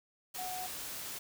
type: tone in noise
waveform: sine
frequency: 735 Hz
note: F#5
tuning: 12 cents flat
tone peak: -39 dBFS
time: 0.38-0.67 s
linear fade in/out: 10 ms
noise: white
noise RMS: -42 dBFS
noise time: 0.34-1.19 s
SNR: 0 dB
effects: none